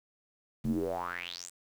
square tone with band-pass filter sweep, 43.83 Hz, F1, 7 cents sharp, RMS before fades -35 dBFS, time 0.64-1.5 s, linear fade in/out 10 ms, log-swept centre 170 to 8600 Hz, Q 7, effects 9-bit

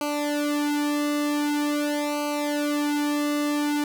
sawtooth tone with flanger, 293.7 Hz, D4, in tune, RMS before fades -25 dBFS, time 0.01-3.84 s, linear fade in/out 2 ms, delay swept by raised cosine 0.56 to 2.16 ms, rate 0.45 Hz, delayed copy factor -0.95, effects none

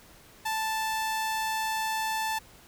sawtooth tone, 880 Hz, A5, in tune, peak -24 dBFS, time 0.45-2.39 s, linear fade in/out 10 ms, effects pink hiss -54 dBFS RMS until 2.67 s

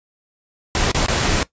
pink noise with dropouts, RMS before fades -18 dBFS, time 0.75-1.43 s, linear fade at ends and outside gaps 1 ms, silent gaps 0.916-0.946 / 1.063-1.083 s, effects noise-tail reverb RT60 0.1 s tail -17 dB re dry + resampled to 16000 Hz

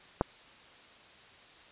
clicks, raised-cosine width 1 ms, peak -11 / -30 dBFS, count 2, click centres 0.211 / 0.217 s, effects white hiss -55 dBFS RMS until 1.71 s + resampled to 8000 Hz

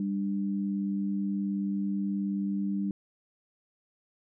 sine tone pair together, 198 / 296.7 Hz, G3 / D4, +18 / +18 cents, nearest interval perfect fifth, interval 700 cents, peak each -28 / -35 dBFS, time 0-2.91 s, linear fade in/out 2 ms, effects none

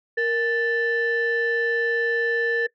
sine tone pair together, 466.2 / 1760 Hz, A#4 / A6, 0 / 0 cents, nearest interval octave + major seventh, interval 2300 cents, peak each -21 dBFS, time 0.17-2.67 s, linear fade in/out 10 ms, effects noise-tail reverb RT60 0.1 s tail -20 dB re dry + tanh soft clip ceiling -16 dBFS

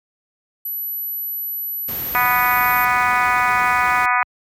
sine tone, 11840 Hz, F#9, in tune, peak -23 dBFS, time 0.65-2.85 s, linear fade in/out 5 ms
pink noise, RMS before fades -33 dBFS, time 1.88-4.06 s, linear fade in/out 5 ms
harmonic tone, 246.9 Hz, B3, in tune, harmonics 3 / 4 / 5 / 6 / 7 / 8 / 9 / 10, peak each -23 / -20 / -20 / -23 / -26 / -24 / -26 / -28 dBFS, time 2.15-4.23 s, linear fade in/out 0 ms
effects high-pass 60 Hz 12 dB/octave

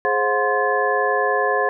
sine tone cluster, 419.8 / 530 / 722 / 1045 / 1720 Hz, G#4 / C5 / F#5 / C6 / A6, +19 / +22 / -43 / -2 / -40 cents, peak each -23 dBFS, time 0.05-1.69 s, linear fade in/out 0 ms, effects none

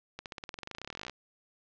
accelerating click train, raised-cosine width 0.2 ms, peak -22 dBFS, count 27, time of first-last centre 0.19-1.097 s, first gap 68 ms, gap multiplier 0.94, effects low-pass 5000 Hz 12 dB/octave

